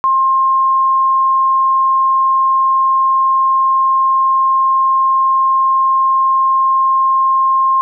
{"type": "tone", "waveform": "sine", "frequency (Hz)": 1062, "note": "C6", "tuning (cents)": 25, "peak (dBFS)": -9, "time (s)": [0.04, 7.81], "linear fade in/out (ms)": 0, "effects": []}